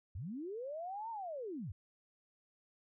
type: linear two-way sweep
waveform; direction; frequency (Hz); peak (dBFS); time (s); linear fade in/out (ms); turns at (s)
sine; up then down; 70.8 to 932.3 to 70.8; -40; 0.15-1.72; 5; 1.1
effects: none